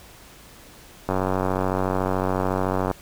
click train, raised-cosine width 1 ms, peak -9 dBFS, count 172, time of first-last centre 1.09-2.913 s, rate 93.8 Hz, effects pink hiss -47 dBFS RMS until 3.01 s

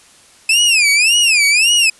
sawtooth tone with vibrato, 2564 Hz, E7, 49 cents flat, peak -6 dBFS, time 0.49-1.9 s, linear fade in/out 5 ms, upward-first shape sine, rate 1.8 Hz, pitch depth 220 cents each way, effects white hiss -46 dBFS RMS until 1.99 s + resampled to 24000 Hz

